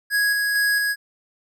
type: tone with tremolo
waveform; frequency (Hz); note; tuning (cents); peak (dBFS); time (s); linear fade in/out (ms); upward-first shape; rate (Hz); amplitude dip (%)
square; 1661.2; G#6; 0; -18; 0.1-0.96; 50; square; 2.2; 25
effects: none